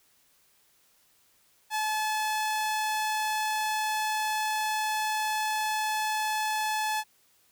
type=tone; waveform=sawtooth; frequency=861 Hz; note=A5; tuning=38 cents flat; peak=-23 dBFS; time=1.7-7.04 s; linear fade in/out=50 ms; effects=white hiss -65 dBFS RMS until 7.51 s